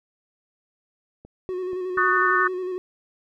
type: click train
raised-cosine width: 2 ms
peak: -30 dBFS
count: 4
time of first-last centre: 1.25-1.973 s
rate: 4.15 Hz
type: tone with vibrato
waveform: triangle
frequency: 367.3 Hz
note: F#4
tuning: 13 cents flat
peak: -24 dBFS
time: 1.49-2.78 s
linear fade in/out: 0 ms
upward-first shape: square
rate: 11 Hz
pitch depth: 27 cents each way
type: chord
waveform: sine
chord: D# half-diminished seventh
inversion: third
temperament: just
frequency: 1120.1 / 1244.5 / 1493.4 / 1792.1 Hz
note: C#6 / D#6 / F#6 / A6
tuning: +18 / 0 / +16 / +31 cents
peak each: -23 dBFS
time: 1.97-2.48 s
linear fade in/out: 10 ms
effects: none